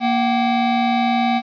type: tone pair together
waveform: square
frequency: 234.8 / 763.7 Hz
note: A#3 / G5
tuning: +13 / -45 cents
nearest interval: octave + minor sixth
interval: 2042 cents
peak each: -19 dBFS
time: 0-1.42 s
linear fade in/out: 50 ms
effects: resampled to 11025 Hz + 8-bit